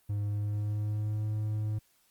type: tone with pitch glide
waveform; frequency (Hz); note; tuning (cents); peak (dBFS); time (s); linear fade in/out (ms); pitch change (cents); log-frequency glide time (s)
triangle; 102.8 to 106.92; G#2 to A2; -17 to -49; -27; 0.09-1.79; 10; +68; 0.19-1.27
effects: white hiss -68 dBFS RMS until 2.1 s + Opus 32 kbps